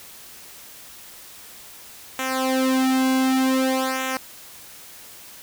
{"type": "tone with flanger", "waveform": "sawtooth", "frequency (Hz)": 261.6, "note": "C4", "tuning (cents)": 0, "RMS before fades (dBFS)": -21, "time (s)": [2.19, 4.17], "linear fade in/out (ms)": 2, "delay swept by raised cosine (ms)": [0.21, 2.21], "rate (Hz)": 0.54, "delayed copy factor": -0.95, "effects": ["white hiss -43 dBFS RMS until 5.42 s"]}